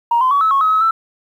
sine tone with pitch steps, 940 / 1029 / 1131 / 1299 / 1100 / 1276 / 1284 / 1328 Hz, A#5 / C6 / C#6 / E6 / C#6 / D#6 / E6 / E6, +14 / -29 / +34 / -26 / -14 / +43 / -46 / +12 cents, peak -10 dBFS, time 0.11-0.91 s, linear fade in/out 5 ms, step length 100 ms, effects tanh soft clip ceiling -6 dBFS + 8-bit

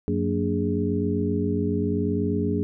sine tone cluster, 94.9 / 182.1 / 229.8 / 290.6 / 413.9 Hz, F#2 / F#3 / A#3 / D4 / G#4, +44 / -27 / -25 / -18 / -6 cents, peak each -28 dBFS, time 0.08-2.63 s, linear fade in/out 0 ms, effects none

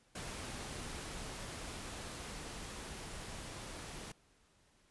pink noise with level ramp, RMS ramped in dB -44 to -47 dBFS, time 0.15-4.12 s, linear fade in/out 5 ms, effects pink hiss -70 dBFS RMS until 4.9 s + resampled to 24000 Hz

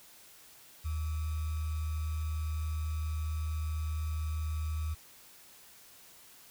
sine tone with sample-and-hold, 77.78 Hz, D#2, in tune, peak -31 dBFS, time 0.84-4.95 s, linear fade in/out 20 ms, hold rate 1225 Hz, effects white hiss -56 dBFS RMS until 6.5 s

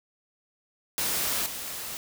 white noise with level steps, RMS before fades -28 / -36 dBFS, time 0.98-1.97 s, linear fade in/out 0 ms, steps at 1.46 s, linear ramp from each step 2 ms, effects none

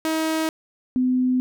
sawtooth / sine tone pair in turn, 318.2 / 253.7 Hz, D#4 / B3, +39 / +47 cents, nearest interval major third, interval 392 cents, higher first, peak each -17 dBFS, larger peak neither, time 0.05-0.49 / 0.96-1.4 s, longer neither, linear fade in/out 0 ms, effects none

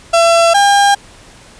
35% pulse tone pair in turn, 673 / 804.7 Hz, E5 / G5, +36 / +45 cents, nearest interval minor third, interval 309 cents, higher second, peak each -5 dBFS, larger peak neither, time 0.13-0.54 / 0.54-0.95 s, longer neither, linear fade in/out 10 ms, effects pink hiss -40 dBFS RMS until 1.59 s + resampled to 22050 Hz

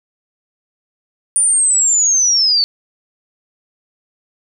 sine linear sweep, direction down, 9397 to 4435 Hz, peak -10 dBFS, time 1.36-2.64 s, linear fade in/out 0 ms, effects none

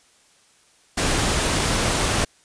pink noise, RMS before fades -21 dBFS, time 0.97-2.25 s, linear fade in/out 10 ms, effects white hiss -57 dBFS RMS until 2.44 s + resampled to 22050 Hz

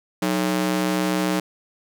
sawtooth ring-modulated tone, 246.9 Hz, B3, in tune, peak -13 dBFS, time 0.22-1.4 s, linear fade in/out 5 ms, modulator 63.5 Hz, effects none

